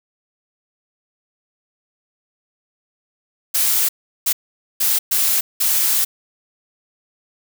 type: noise bursts at uneven times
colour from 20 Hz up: blue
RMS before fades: -17 dBFS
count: 5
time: 3.54-3.89 / 4.26-4.33 / 4.8-4.99 / 5.11-5.41 / 5.6-6.05 s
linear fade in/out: 10 ms
effects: none